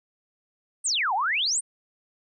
sine exponential two-way sweep, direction down then up, 9397 to 724 to 9397 Hz, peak -22 dBFS, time 0.84-1.61 s, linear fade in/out 20 ms, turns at 1.14 s, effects none

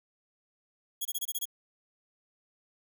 5% pulse tone bursts, 3322 Hz, G#7, in tune, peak -22 dBFS, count 7, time 1.01-1.455 s, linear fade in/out 10 ms, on 43 ms, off 24 ms, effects none

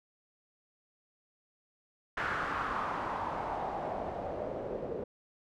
white noise with low-pass filter sweep, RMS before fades -36 dBFS, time 2.17-5.04 s, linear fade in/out 5 ms, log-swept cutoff 1500 to 460 Hz, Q 3.2, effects none

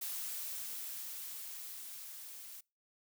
blue noise with level ramp, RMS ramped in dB -40 to -50 dBFS, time 0.01-2.61 s, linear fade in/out 10 ms, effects noise-tail reverb RT60 0.3 s tail -26 dB re dry

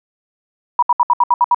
sine tone bursts, 968 Hz, B5, 35 cents flat, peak -8 dBFS, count 8, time 0.79-1.546 s, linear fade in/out 2 ms, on 35 ms, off 68 ms, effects none

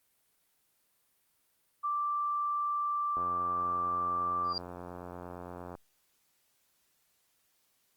sine tone, 1174 Hz, D6, 1 cent flat, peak -29 dBFS, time 1.83-4.54 s, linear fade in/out 20 ms
click train, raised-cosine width 1 ms, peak -29 dBFS, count 230, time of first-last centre 3.17-5.752 s, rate 88.7 Hz
sine tone with exponential growth, 4765 Hz, D8, 24 cents sharp, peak -28 dBFS, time 4.44-4.58 s, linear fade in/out 2 ms, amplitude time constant 30 ms
effects white hiss -73 dBFS RMS until 7.96 s + Opus 32 kbps

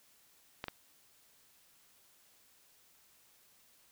clicks, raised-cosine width 0.3 ms, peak -22 dBFS, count 2, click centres 0.641 / 0.683 s, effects white hiss -66 dBFS RMS until 3.91 s

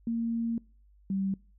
sine tone pair in turn, 230.7 / 193.84 Hz, A#3 / G3, -18 / -19 cents, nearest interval minor third, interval 301 cents, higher first, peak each -27 / -27 dBFS, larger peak neither, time 0.07-0.58 / 1.1-1.34 s, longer first, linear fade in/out 2 ms, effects noise-tail reverb RT60 0.4 s tail -25 dB re dry + added 50 Hz sine -57 dBFS peak until 1.58 s

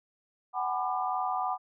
sine chord, G# half-diminished seventh, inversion third, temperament just, 747.5 / 830.6 / 996.7 / 1196.1 Hz, F#5 / G#5 / B5 / D6, +17 / 0 / +16 / +31 cents, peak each -31 / -37 / -34 / -34 dBFS, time 0.53-1.58 s, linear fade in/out 50 ms, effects none

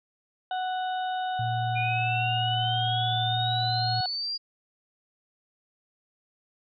harmonic tone, 741 Hz, F#5, 2 cents sharp, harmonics 1 / 2 / 4 / 5, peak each -27 / -37 / -43 / -42 dBFS, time 0.51-4.06 s, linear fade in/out 2 ms
sine tone with pitch glide, 116.54 to 115.87 Hz, A#2 to A#2, 0 to -10 cents, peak -28 dBFS, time 1.39-4.01 s, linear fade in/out 5 ms, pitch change -10 cents, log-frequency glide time 2.73-2.84 s
sine exponential sweep, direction up, 2414 to 4827 Hz, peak -28 dBFS, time 1.75-4.38 s, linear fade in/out 20 ms
effects MP3 64 kbps

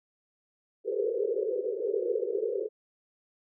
pink band-pass noise, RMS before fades -30 dBFS, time 0.84-2.69 s, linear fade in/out 50 ms, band 380 to 510 Hz, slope 96 dB/octave, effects none

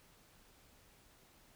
silence, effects pink hiss -65 dBFS RMS until 1.55 s

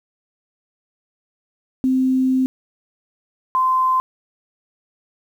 sine tone pair in turn, 260 / 1034.6 Hz, C4 / C6, -11 / -20 cents, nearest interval 2 octaves, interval 2391 cents, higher second, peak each -14 dBFS, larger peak neither, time 1.84-2.46 / 3.55-4 s, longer first, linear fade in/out 0 ms, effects 8-bit

